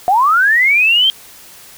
sine linear sweep, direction up, 698.5 to 3198 Hz, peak -8 dBFS, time 0.08-1.1 s, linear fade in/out 0 ms, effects white hiss -39 dBFS RMS until 1.77 s

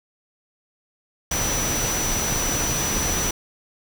sine tone in noise, 5920 Hz, F#8, in tune, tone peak -25 dBFS, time 1.31-3.31 s, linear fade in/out 5 ms, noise pink, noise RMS -25 dBFS, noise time 1.31-3.31 s, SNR -3 dB, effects none

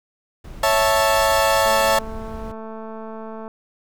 brown noise, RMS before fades -35 dBFS, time 0.44-2.52 s, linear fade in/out 5 ms
30% pulse chord, A major, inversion first, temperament equal, 554.4 / 659.3 / 880 Hz, C#5 / E5 / A5, 0 / 0 / 0 cents, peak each -17 dBFS, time 0.63-1.99 s, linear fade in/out 5 ms
click train, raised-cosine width 1 ms, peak -22 dBFS, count 403, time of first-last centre 1.66-3.479 s, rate 221 Hz
effects none

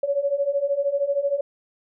sine beating tone pair, 554.4 / 567.4 Hz, C#5 / C#5, 0 / +40 cents, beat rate 13 Hz, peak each -25 / -22 dBFS, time 0.03-1.41 s, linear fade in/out 5 ms, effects none

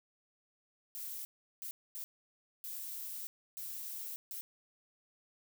violet noise bursts at uneven times, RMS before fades -43 dBFS, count 6, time 0.95-1.25 / 1.62-1.71 / 1.95-2.04 / 2.64-3.27 / 3.57-4.16 / 4.31-4.41 s, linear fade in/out 0 ms, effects none

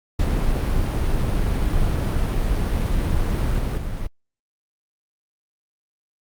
brown noise with level steps, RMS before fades -20 / -22 / -27 dBFS, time 0.19-4.07 s, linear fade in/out 5 ms, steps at 3.58 / 3.77 s, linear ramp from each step 10 ms, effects Opus 48 kbps

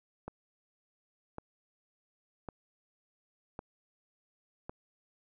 click train, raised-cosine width 1 ms, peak -26 dBFS, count 5, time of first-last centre 0.28-4.695 s, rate 0.906 Hz, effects none

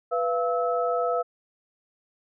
sine tone cluster, 493.4 / 684 / 1299 Hz, B4 / F5 / E6, -2 / -36 / -26 cents, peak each -26 / -26 / -29 dBFS, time 0.11-1.23 s, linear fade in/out 20 ms, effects none

